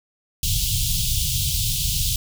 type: band-stop noise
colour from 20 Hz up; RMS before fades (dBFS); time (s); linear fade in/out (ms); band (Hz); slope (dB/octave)
pink; -22; 0.43-2.16; 2; 150 to 3000; 48
effects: none